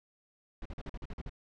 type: noise bursts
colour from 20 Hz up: brown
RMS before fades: -40 dBFS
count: 9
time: 0.62-1.295 s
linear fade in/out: 2 ms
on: 35 ms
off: 45 ms
effects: low-pass 4000 Hz 12 dB/octave